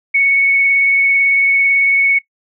sine tone with vibrato, 2217 Hz, C#7, in tune, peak -9 dBFS, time 0.14-2.19 s, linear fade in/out 10 ms, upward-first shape triangle, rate 18 Hz, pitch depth 14 cents each way, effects noise-tail reverb RT60 0.1 s tail -20 dB re dry

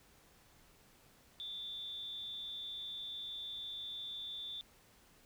sine tone with amplitude modulation, 3547 Hz, A7, 13 cents sharp, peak -39 dBFS, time 1.4-4.61 s, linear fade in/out 0 ms, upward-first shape sine, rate 254 Hz, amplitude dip 55%, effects pink hiss -65 dBFS RMS until 5.25 s

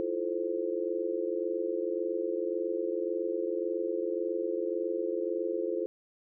sine chord, F major seventh, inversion third, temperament just, 327.4 / 349.2 / 436.5 / 523.8 Hz, E4 / F4 / A4 / C5, -12 / 0 / -14 / +2 cents, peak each -38 / -33 / -34 / -35 dBFS, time 0-5.86 s, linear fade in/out 0 ms, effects none

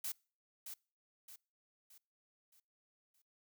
blue noise with echo, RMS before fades -40 dBFS, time 0.04-0.12 s, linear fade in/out 5 ms, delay 620 ms, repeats 5, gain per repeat -7 dB, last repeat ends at 3.22 s, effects noise-tail reverb RT60 0.4 s tail -26 dB re dry

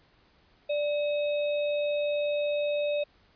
sine tone with sample-and-hold, 587.3 Hz, D5, in tune, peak -25 dBFS, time 0.69-3.04 s, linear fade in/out 10 ms, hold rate 3150 Hz, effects pink hiss -63 dBFS RMS until 3.35 s + resampled to 11025 Hz

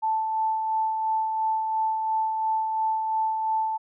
sine tone with tremolo, 880 Hz, A5, in tune, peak -21 dBFS, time 0.02-3.78 s, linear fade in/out 20 ms, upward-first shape sine, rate 2.9 Hz, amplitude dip 35%, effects none

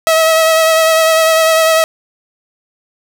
sawtooth tone with vibrato, 644 Hz, E5, 41 cents flat, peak -4 dBFS, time 0.07-1.84 s, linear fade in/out 0 ms, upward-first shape sine, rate 10 Hz, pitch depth 21 cents each way, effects 7-bit

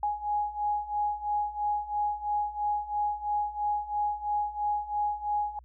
sine beating tone pair, 830 / 833 Hz, G#5 / G#5, -1 / +5 cents, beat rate 3 Hz, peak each -32 / -29 dBFS, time 0.03-5.59 s, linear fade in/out 2 ms, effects added 60 Hz sine -51 dBFS peak until 5.64 s

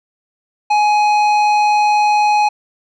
sine tone with tanh clipping, 838 Hz, G#5, 15 cents sharp, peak -12 dBFS, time 0.7-2.49 s, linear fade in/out 10 ms, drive 12 dB, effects none

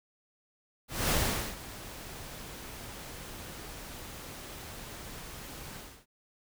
pink noise with ADSR envelope, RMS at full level -27 dBFS, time 0.88-6.06 s, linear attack 230 ms, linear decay 440 ms, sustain -17 dB, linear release 300 ms, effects none

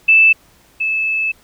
sine tone pair in turn, 2637 / 2614 Hz, E7 / E7, 0 / -15 cents, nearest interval unison, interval 15 cents, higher first, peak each -6 / -15 dBFS, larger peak first, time 0.08-0.33 / 0.8-1.32 s, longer second, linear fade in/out 10 ms, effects pink hiss -51 dBFS RMS until 1.43 s

